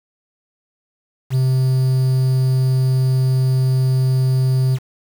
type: tone with quantisation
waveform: triangle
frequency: 130.2 Hz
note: C3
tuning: 8 cents flat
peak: -11 dBFS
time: 1.3-4.79 s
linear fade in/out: 50 ms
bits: 6
effects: none